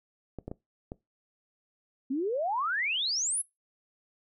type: clicks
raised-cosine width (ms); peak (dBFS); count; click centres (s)
2; -24; 4; 0.387 / 0.48 / 0.515 / 0.919
type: exponential sweep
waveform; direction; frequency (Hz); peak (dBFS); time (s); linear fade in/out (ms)
sine; up; 251.6 to 11250; -27; 2.1-3.42; 10
effects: noise-tail reverb RT60 0.2 s tail -21 dB re dry